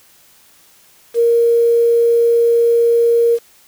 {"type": "tone with quantisation", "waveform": "sine", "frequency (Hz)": 467.8, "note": "A#4", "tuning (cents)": 6, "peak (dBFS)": -9, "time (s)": [1.14, 3.39], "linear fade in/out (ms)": 50, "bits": 6, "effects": ["white hiss -49 dBFS RMS until 3.67 s"]}